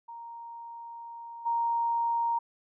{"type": "tone with level steps", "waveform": "sine", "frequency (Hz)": 932.3, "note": "A#5", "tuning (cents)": 0, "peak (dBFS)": [-40, -25], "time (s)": [0.08, 2.39], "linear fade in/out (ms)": 10, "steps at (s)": 1.45, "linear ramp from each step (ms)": 20, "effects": []}